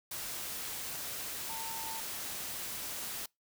sine tone in noise, 901 Hz, A5, 41 cents sharp, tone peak -42 dBFS, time 1.49-2 s, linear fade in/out 5 ms, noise white, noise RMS -40 dBFS, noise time 0.11-3.26 s, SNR -5 dB, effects noise-tail reverb RT60 0.2 s tail -26 dB re dry

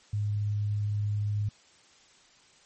sine tone, 103.83 Hz, G#2, in tune, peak -26 dBFS, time 0.13-1.49 s, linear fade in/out 5 ms, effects white hiss -59 dBFS RMS until 2.65 s + MP3 32 kbps

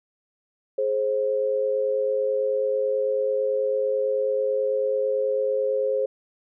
sine tone pair together, 421.2 / 530.3 Hz, G#4 / C5, +24 / +23 cents, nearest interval major third, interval 399 cents, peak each -26 / -22 dBFS, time 0.78-6.06 s, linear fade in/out 5 ms, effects none

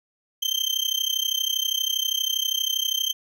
35% pulse tone with amplitude modulation, 3136 Hz, G7, in tune, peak -17 dBFS, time 0.42-3.13 s, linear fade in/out 10 ms, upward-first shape sine, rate 32.5 Hz, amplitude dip 90%, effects none

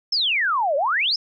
sine exponential two-way sweep, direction down then up, 5440 to 536 to 5440 Hz, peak -18 dBFS, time 0.12-1.16 s, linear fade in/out 5 ms, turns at 0.76 s, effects none

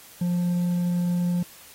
sine tone with hard clipping, 176.1 Hz, F3, 15 cents sharp, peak -22 dBFS, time 0.21-1.43 s, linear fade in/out 5 ms, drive 2 dB, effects white hiss -48 dBFS RMS until 1.74 s + AAC 48 kbps

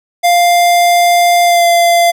square tone with pitch glide, 698.5 to 688.5 Hz, F5 to F5, 0 to -25 cents, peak -7 dBFS, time 0.23-2.12 s, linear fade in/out 20 ms, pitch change -25 cents, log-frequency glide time 1.44-1.65 s, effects none

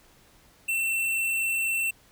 square tone, 2692 Hz, E7, 36 cents sharp, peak -25 dBFS, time 0.68-1.91 s, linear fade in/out 10 ms, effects pink hiss -58 dBFS RMS until 2.11 s

